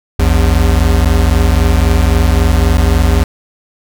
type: tone pair together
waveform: square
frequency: 57.42 / 81.2 Hz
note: A#1 / E2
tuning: -25 / -26 cents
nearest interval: tritone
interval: 599 cents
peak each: -11 dBFS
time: 0.19-3.24 s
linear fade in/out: 5 ms
effects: none